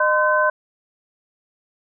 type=tone cluster; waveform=sine; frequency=612 / 1027 / 1527 Hz; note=D#5 / C6 / G6; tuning=-29 / -33 / -46 cents; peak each=-19 dBFS; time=0-0.5 s; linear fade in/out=5 ms; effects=none